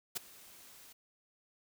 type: noise with ADSR envelope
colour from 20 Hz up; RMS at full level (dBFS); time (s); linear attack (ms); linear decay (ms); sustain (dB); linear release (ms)
white; -34; 0.15-0.93; 18; 12; -22; 9
effects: none